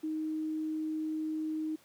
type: tone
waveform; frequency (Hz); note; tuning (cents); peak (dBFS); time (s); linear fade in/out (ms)
sine; 312.5; D#4; +8; -31; 0.03-1.76; 10
effects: pink hiss -62 dBFS RMS until 1.84 s + high-pass 200 Hz 12 dB/octave